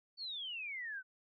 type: exponential sweep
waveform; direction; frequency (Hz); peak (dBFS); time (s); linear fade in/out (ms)
sine; down; 4551 to 1480; -40; 0.17-1.03; 50
effects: none